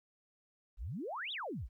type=exponential two-way sweep; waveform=sine; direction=up then down; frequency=39.11 to 3906 to 39.11 Hz; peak=-38 dBFS; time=0.77-1.69 s; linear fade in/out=50 ms; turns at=1.32 s; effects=13-bit